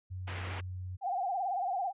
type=tone with pitch glide; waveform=sine; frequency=92.4 to 91.76 Hz; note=F#2 to F#2; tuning=-2 to -14 cents; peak=-37 dBFS; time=0.1-0.97 s; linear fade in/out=20 ms; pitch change=-12 cents; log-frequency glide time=0.28-0.33 s
type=low-pass noise; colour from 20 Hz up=white; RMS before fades=-43 dBFS; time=0.27-0.61 s; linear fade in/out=10 ms; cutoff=2800 Hz; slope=24 dB/octave
type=tone with vibrato; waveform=sine; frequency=750 Hz; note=F#5; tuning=23 cents sharp; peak=-30 dBFS; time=1.01-1.93 s; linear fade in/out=50 ms; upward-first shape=sine; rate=18 Hz; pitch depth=120 cents each way
effects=resampled to 8000 Hz